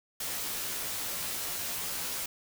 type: noise with comb filter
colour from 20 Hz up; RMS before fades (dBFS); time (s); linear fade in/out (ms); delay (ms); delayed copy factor
white; -35; 0.2-2.26; 5; 15; -0.85
effects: none